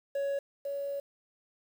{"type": "tone pair in turn", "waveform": ["triangle", "sine"], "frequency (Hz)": [558, 561.6], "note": ["C#5", "C#5"], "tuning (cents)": [11, 22], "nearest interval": "unison", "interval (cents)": 11, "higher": "second", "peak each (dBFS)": [-27, -32], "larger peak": "first", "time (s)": [[0.15, 0.39], [0.65, 1]], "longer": "second", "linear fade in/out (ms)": 5, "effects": ["9-bit"]}